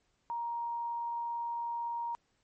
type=tone; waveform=sine; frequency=939 Hz; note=A#5; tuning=12 cents sharp; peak=-33 dBFS; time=0.3-2.15 s; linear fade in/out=0 ms; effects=pink hiss -75 dBFS RMS until 2.43 s + MP3 32 kbps